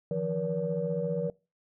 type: tone cluster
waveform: sine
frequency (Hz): 157.1 / 172 / 479.2 / 570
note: D#3 / F3 / A#4 / C#5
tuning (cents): +17 / -26 / +48 / +48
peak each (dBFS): -36 / -33 / -31 / -34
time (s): 0.11-1.3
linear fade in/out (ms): 2
effects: noise-tail reverb RT60 0.3 s tail -24 dB re dry + tanh soft clip ceiling -18 dBFS